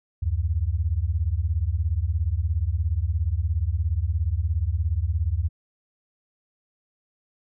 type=beating tone pair; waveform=sine; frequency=73.2 / 90.2 Hz; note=D2 / F#2; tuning=-5 / -44 cents; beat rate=17 Hz; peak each=-24 dBFS; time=0.22-5.49 s; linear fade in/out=10 ms; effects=none